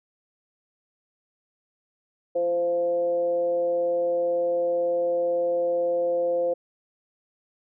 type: tone with frequency modulation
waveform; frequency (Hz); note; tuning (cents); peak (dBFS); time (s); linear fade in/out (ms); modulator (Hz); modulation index
sine; 519; C5; -14; -21; 2.35-6.54; 10; 176; 0.45
effects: none